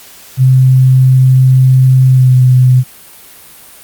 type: tone with pitch glide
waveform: sine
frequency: 130 to 127.32 Hz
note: C3 to C3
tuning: -11 to -47 cents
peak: -3 dBFS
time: 0.37-2.84 s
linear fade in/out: 50 ms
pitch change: -36 cents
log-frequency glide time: 2.1-2.35 s
effects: white hiss -36 dBFS RMS until 3.83 s + Opus 48 kbps